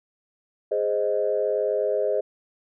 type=chord; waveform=sine; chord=Ab major; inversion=none; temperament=equal; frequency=415.3 / 523.3 / 622.3 Hz; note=Ab4 / C5 / Eb5; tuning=0 / 0 / 0 cents; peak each=-25 dBFS; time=0.71-2.21 s; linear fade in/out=10 ms; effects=tanh soft clip ceiling -11 dBFS